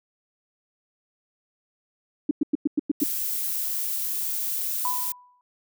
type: tone bursts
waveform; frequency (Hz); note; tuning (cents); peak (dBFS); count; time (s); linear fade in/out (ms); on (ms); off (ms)
sine; 293.6; D4; 0; -17; 7; 2.29-3.037; 5; 21; 100
type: noise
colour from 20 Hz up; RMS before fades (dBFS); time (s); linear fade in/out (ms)
violet; -28; 3-5.12; 2
type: tone with exponential decay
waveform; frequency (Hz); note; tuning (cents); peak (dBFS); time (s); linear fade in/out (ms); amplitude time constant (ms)
sine; 989; B5; +2; -23; 4.85-5.41; 1; 120
effects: none